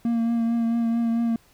triangle tone with vibrato, 231.6 Hz, A#3, 11 cents flat, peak -18 dBFS, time 0.05-1.36 s, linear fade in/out 2 ms, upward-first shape triangle, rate 4.5 Hz, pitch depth 25 cents each way, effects pink hiss -58 dBFS RMS until 1.53 s

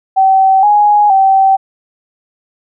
sine tone with pitch steps, 768 / 831 / 773 Hz, G5 / G#5 / G5, -36 / +1 / -24 cents, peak -5 dBFS, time 0.16-1.57 s, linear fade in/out 20 ms, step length 470 ms, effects none

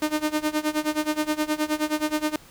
sawtooth tone with tremolo, 304.9 Hz, D#4, 35 cents flat, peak -16 dBFS, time 0.02-2.36 s, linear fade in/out 2 ms, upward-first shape sine, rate 9.5 Hz, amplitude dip 90%, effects pink hiss -50 dBFS RMS until 2.5 s

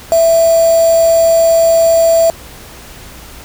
sine tone with quantisation, 661 Hz, E5, 5 cents sharp, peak -6 dBFS, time 0.12-2.3 s, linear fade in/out 0 ms, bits 3, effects added 60 Hz sine -40 dBFS peak until 3.44 s + pink hiss -34 dBFS RMS until 3.44 s

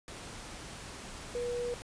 sine tone in noise, 483.8 Hz, B4, 36 cents flat, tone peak -32 dBFS, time 1.35-1.74 s, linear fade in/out 0 ms, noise pink, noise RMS -45 dBFS, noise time 0.08-1.82 s, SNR +10 dB, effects resampled to 22050 Hz

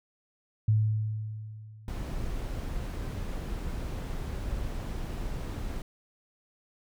sine tone with exponential decay, 108.1 Hz, A2, 30 cents flat, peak -19 dBFS, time 0.68-2.34 s, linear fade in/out 5 ms, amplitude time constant 360 ms
brown noise, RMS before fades -34 dBFS, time 1.88-5.82 s, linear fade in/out 2 ms
effects none

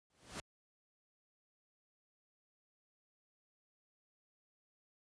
pink noise with exponential growth, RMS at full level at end -41 dBFS, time 0.1-0.4 s, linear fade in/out 1 ms, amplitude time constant 64 ms, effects high-pass 60 Hz 12 dB/octave + resampled to 22050 Hz

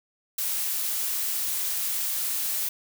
blue noise, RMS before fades -28 dBFS, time 0.38-2.69 s, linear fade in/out 5 ms, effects none

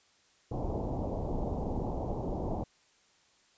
pink low-pass noise, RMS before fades -34 dBFS, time 0.51-2.64 s, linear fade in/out 5 ms, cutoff 890 Hz, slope 48 dB/octave, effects white hiss -66 dBFS RMS until 3.57 s + resampled to 16000 Hz

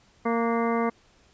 harmonic tone with a mistuned harmonic, 231.5 Hz, A#3, 12 cents flat, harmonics 1 / 2 / 3 / 4 / 5 / 6 / 7 / 8 / 9, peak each -26 / -27 / -31 / -33 / -31 / -42 / -45 / -44 / -37 dBFS, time 0.25-0.9 s, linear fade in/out 10 ms, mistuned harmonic 6, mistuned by +77 cents, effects pink hiss -60 dBFS RMS until 1.33 s + resampled to 16000 Hz

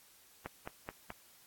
click train, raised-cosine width 0.5 ms, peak -25 dBFS, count 4, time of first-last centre 0.46-1.104 s, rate 4.66 Hz, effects white hiss -62 dBFS RMS until 1.46 s + AAC 64 kbps

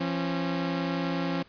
sawtooth tone pair together, 171 / 272.2 Hz, F3 / C#4, -36 / -31 cents, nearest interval minor sixth, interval 805 cents, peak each -26 dBFS, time 0-1.43 s, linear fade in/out 10 ms, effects pink hiss -57 dBFS RMS until 1.48 s + resampled to 11025 Hz

